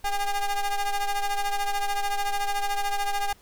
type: ring-modulated tone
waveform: 45% pulse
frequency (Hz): 405.8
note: G#4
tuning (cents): -40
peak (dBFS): -21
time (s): 0.04-3.33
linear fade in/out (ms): 5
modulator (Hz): 399
effects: pink hiss -57 dBFS RMS until 3.41 s